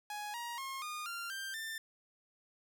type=tone with pitch steps; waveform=sawtooth; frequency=834 / 947 / 1075.3 / 1221 / 1386.5 / 1574.4 / 1787.7 Hz; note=G#5 / A#5 / C6 / D#6 / F6 / G6 / A6; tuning=+7 / +27 / +47 / -33 / -13 / +7 / +27 cents; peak=-36 dBFS; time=0.1-1.78 s; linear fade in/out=2 ms; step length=240 ms; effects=12-bit